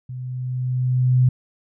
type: tone with level ramp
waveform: sine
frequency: 126.8 Hz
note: B2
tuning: 46 cents sharp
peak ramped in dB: -29 to -11 dBFS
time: 0.09-1.29 s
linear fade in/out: 5 ms
effects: none